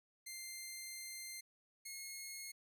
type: tone pair in turn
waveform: 10% pulse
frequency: 2093 / 2162 Hz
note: C7 / C#7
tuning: 0 / -44 cents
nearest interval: minor second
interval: 56 cents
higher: second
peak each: -37 / -37 dBFS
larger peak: neither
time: 0.26-1.41 / 1.85-2.52 s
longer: first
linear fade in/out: 10 ms
effects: none